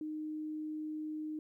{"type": "tone", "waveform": "sine", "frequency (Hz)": 308.1, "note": "D#4", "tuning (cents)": -17, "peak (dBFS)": -37, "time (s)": [0.01, 1.39], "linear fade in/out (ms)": 2, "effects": ["13-bit"]}